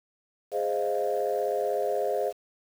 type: chord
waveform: sine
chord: F minor seventh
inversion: first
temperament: equal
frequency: 415.3 / 523.3 / 622.3 / 698.5 Hz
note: Ab4 / C5 / Eb5 / F5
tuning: 0 / 0 / 0 / 0 cents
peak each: -29 / -29 / -30 / -31 dBFS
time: 0.51-2.33 s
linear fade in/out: 50 ms
effects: tanh soft clip ceiling -17 dBFS + 8-bit